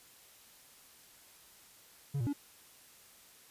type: tone with pitch steps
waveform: triangle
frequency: 140.7 / 116.7 / 286.2 Hz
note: C#3 / A#2 / D4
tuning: +26 / +2 / -45 cents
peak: -29 dBFS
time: 2.14-2.332 s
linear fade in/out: 10 ms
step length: 64 ms
effects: white hiss -59 dBFS RMS until 3.5 s + resampled to 32000 Hz